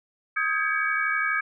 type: tone cluster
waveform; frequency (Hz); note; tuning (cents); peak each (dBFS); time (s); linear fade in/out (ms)
sine; 1261 / 1595 / 1667 / 2264; D#6 / G6 / G#6 / C#7; +23 / +30 / +6 / +36; -28; 0.36-1.41; 10
effects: none